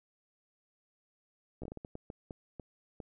slowing click train, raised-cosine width 2 ms, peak -29 dBFS, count 12, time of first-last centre 1.62-3.002 s, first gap 14 ms, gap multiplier 1.4, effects none

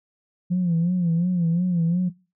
sine tone with vibrato, 173.5 Hz, F3, 11 cents flat, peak -17 dBFS, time 0.5-2.1 s, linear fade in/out 20 ms, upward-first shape sine, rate 2.8 Hz, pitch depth 91 cents each way, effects noise-tail reverb RT60 0.3 s tail -21 dB re dry + tanh soft clip ceiling -15 dBFS

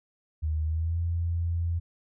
sine tone with pitch glide, 77.78 to 84.82 Hz, D#2 to E2, 0 to +50 cents, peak -25 dBFS, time 0.42-1.8 s, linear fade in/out 20 ms, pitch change +150 cents, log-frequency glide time 0.64-0.99 s, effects none

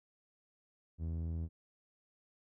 sawtooth tone with low-pass filter, 82 Hz, E2, 9 cents flat, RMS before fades -38 dBFS, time 0.98-1.49 s, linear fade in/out 50 ms, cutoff 230 Hz, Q 0.5, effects none

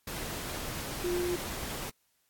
sine tone in noise, 353.8 Hz, F4, 23 cents sharp, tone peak -29 dBFS, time 1.04-1.36 s, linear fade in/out 5 ms, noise pink, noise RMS -38 dBFS, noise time 0.07-1.9 s, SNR +6 dB, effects white hiss -73 dBFS RMS until 2.29 s + AAC 64 kbps

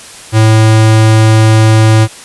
square tone, 110 Hz, A2, in tune, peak -4 dBFS, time 0.32-2.08 s, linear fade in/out 50 ms, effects white hiss -31 dBFS RMS until 2.24 s + resampled to 24000 Hz

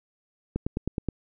click train, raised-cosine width 3 ms, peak -14 dBFS, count 6, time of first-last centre 0.56-1.087 s, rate 9.49 Hz, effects none

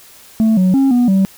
sine tone with pitch steps, 221.2 / 185.1 / 270.9 / 244.2 / 192.4 Hz, A3 / F#3 / C#4 / B3 / G3, +9 / +1 / -40 / -19 / -32 cents, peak -6 dBFS, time 0.4-1.25 s, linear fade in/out 0 ms, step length 170 ms, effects tanh soft clip ceiling -8 dBFS + white hiss -42 dBFS RMS until 1.37 s

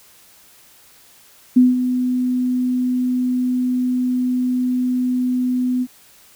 sine tone with ADSR envelope, 251.1 Hz, B3, 29 cents sharp, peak -6 dBFS, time 1.56-5.87 s, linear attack 11 ms, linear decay 180 ms, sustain -10 dB, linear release 51 ms, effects white hiss -49 dBFS RMS until 6.35 s

